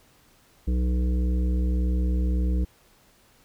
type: harmonic tone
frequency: 61.74 Hz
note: B1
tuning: in tune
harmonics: 1 / 3 / 5 / 7 / 8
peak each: -21 / -31 / -35 / -43 / -44 dBFS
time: 0.67-2.65 s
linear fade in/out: 10 ms
effects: pink hiss -59 dBFS RMS until 3.44 s